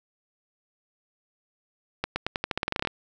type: accelerating click train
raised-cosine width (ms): 0.3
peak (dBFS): -10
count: 15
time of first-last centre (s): 2.04-2.873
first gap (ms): 120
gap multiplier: 0.88
effects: none